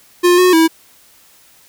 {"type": "tone with pitch steps", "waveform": "square", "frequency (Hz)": [353.9, 364.5, 324.9], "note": ["F4", "F#4", "E4"], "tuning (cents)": [23, -26, -25], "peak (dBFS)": -8, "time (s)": [0.23, 0.68], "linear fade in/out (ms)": 20, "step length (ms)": 150, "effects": ["white hiss -48 dBFS RMS until 1.68 s"]}